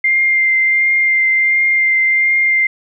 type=tone with vibrato; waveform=sine; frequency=2100 Hz; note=C7; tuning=6 cents sharp; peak=-10 dBFS; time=0.04-2.67 s; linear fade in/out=5 ms; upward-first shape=triangle; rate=1.4 Hz; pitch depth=16 cents each way; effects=none